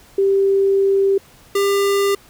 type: tone pair in turn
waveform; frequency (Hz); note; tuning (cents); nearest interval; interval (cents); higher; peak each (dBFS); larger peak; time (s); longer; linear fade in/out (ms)
sine / square; 392 / 398.9; G4 / G4; 0 / +30; unison; 30; second; -12 / -15; first; 0.18-1.18 / 1.55-2.15; first; 5
effects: pink hiss -48 dBFS RMS until 2.29 s